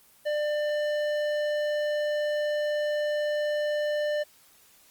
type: tone with tanh clipping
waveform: sine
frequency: 596 Hz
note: D5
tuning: 25 cents sharp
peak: -27 dBFS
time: 0.25-4.24 s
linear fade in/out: 20 ms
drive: 14 dB
effects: white hiss -58 dBFS RMS until 4.9 s + Opus 24 kbps